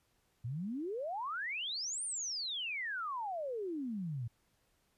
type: exponential two-way sweep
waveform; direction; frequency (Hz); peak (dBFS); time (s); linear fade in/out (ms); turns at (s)
sine; up then down; 110 to 9400 to 110; -36; 0.44-4.28; 10; 2.04
effects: pink hiss -75 dBFS RMS until 4.97 s + resampled to 32000 Hz